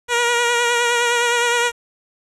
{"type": "tone with vibrato", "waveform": "10% pulse", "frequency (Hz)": 477.3, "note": "A#4", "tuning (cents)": 41, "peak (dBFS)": -7, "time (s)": [0.08, 1.72], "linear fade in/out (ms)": 50, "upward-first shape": "triangle", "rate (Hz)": 9.7, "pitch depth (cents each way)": 36, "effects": ["resampled to 24000 Hz", "7-bit"]}